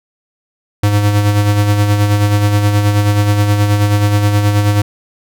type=tone with tremolo; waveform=square; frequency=103.1 Hz; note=G#2; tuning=12 cents flat; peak=-8 dBFS; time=0.83-4.82 s; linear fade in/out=5 ms; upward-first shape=sine; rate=9.4 Hz; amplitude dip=45%; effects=none